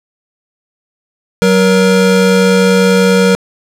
square tone pair together, 187.6 / 472.7 Hz, F#3 / A#4, +24 / +24 cents, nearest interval octave + major third, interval 1600 cents, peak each -10 dBFS, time 1.42-3.35 s, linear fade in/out 0 ms, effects low-pass 10000 Hz 12 dB/octave + 7-bit

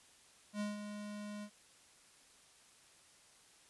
square tone with ADSR envelope, 207.7 Hz, G#3, in tune, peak -36 dBFS, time 0.53-1.5 s, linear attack 74 ms, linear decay 160 ms, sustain -8 dB, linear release 69 ms, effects white hiss -64 dBFS RMS until 3.69 s + resampled to 24000 Hz

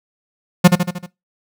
45% pulse tone with echo, 178.4 Hz, F3, 37 cents sharp, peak -3 dBFS, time 0.64-0.68 s, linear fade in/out 10 ms, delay 77 ms, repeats 5, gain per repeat -5 dB, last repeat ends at 1.065 s, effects noise-tail reverb RT60 0.2 s tail -20 dB re dry

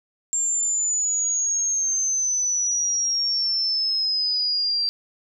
sine exponential sweep, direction down, 7400 to 4699 Hz, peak -20 dBFS, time 0.33-4.89 s, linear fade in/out 0 ms, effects none

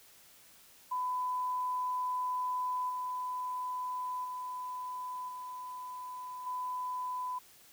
sine tone with level steps, 1002 Hz, B5, 25 cents sharp, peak -31 / -34 / -37 / -40 / -34 dBFS, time 0.91-7.39 s, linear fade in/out 10 ms, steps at 2.89 / 4.24 / 5.28 / 6.46 s, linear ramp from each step 10 ms, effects white hiss -59 dBFS RMS until 7.72 s

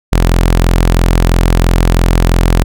sawtooth tone, 43 Hz, F1, 26 cents flat, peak -3 dBFS, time 0.12-2.64 s, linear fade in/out 10 ms, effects none

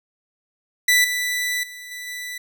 sawtooth tone with level steps, 1978 Hz, B6, 2 cents sharp, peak -10 / -18 / -32 / -28 / -26 dBFS, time 0.88-2.38 s, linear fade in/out 5 ms, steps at 1.04 / 1.63 / 1.91 / 2.07 s, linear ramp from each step 5 ms, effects none

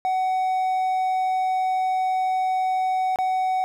triangle tone with dropouts, 749 Hz, F#5, 21 cents sharp, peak -18 dBFS, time 0.05-3.64 s, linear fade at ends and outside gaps 0 ms, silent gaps 3.159-3.187 s, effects none

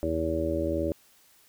harmonic tone, 81.1 Hz, E2, 28 cents flat, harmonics 1 / 2 / 3 / 4 / 5 / 6 / 7, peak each -33 / -41 / -37 / -30 / -34 / -41 / -30 dBFS, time 0.03-0.92 s, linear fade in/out 0 ms, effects white hiss -60 dBFS RMS until 1.48 s

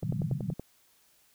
pink band-pass noise, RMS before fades -32 dBFS, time 0.02-0.54 s, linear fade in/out 10 ms, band 120 to 180 Hz, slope 48 dB/octave
click train, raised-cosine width 2 ms, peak -23 dBFS, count 7, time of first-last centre 0.03-0.596 s, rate 10.6 Hz
effects white hiss -65 dBFS RMS until 1.34 s

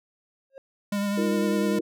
triangle tone with exponential growth, 540 Hz, C#5, 45 cents flat, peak -34 dBFS, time 0.5-0.58 s, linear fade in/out 1 ms, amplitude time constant 16 ms
square tone with vibrato, 202.4 Hz, G#3, 44 cents flat, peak -25 dBFS, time 0.92-1.79 s, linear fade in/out 5 ms, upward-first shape triangle, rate 10 Hz, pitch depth 27 cents each way
sine chord, Eb suspended second, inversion none, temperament equal, 311.1 / 349.2 / 466.2 Hz, Eb4 / F4 / Bb4, 0 / 0 / 0 cents, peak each -29 dBFS, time 1.17-1.81 s, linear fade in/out 10 ms
effects none

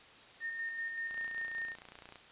sine tone with tremolo, 1830 Hz, A#6, 32 cents flat, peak -35 dBFS, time 0.4-1.76 s, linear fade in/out 50 ms, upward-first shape square, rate 5.2 Hz, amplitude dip 35%
click train, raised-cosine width 0.3 ms, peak -34 dBFS, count 32, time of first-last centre 1.11-2.157 s, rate 29.6 Hz
effects white hiss -56 dBFS RMS until 2.31 s + resampled to 8000 Hz

